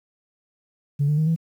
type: tone with pitch steps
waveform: sine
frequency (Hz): 143 / 149.59 / 156.48 / 163.7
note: D3 / D3 / D#3 / E3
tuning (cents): -46 / +32 / +10 / -12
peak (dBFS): -16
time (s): 0.99-1.362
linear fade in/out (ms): 20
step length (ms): 93
effects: tanh soft clip ceiling -14 dBFS + 9-bit